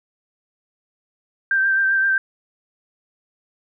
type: tone with vibrato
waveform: sine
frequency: 1570 Hz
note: G6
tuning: 2 cents sharp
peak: -15 dBFS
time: 1.51-2.18 s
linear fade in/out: 2 ms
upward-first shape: triangle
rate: 7.7 Hz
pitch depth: 30 cents each way
effects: none